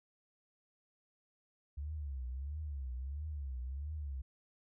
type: tone with vibrato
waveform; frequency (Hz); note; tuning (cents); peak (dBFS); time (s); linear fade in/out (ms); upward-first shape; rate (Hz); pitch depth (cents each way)
sine; 69.3; C#2; 0; -38; 1.77-4.22; 10; triangle; 1.5; 220
effects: none